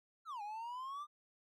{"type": "exponential two-way sweep", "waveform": "triangle", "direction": "down then up", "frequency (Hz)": [1400, 810, 1211], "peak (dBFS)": -40, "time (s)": [0.25, 1.07], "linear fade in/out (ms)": 50, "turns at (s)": 0.42, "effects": []}